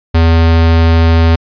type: tone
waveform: square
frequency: 82.41 Hz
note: E2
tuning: in tune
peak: -6 dBFS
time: 0.14-1.36 s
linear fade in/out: 10 ms
effects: resampled to 11025 Hz